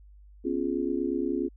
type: chord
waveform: sine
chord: C# dominant seventh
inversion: third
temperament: just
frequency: 249.5 / 277.2 / 346.5 / 415.8 Hz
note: B3 / C#4 / E#4 / G#4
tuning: +18 / 0 / -14 / +2 cents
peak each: -33 / -30 / -30 / -34 dBFS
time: 0.44-1.49 s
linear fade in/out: 20 ms
effects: added 50 Hz sine -49 dBFS peak until 1.56 s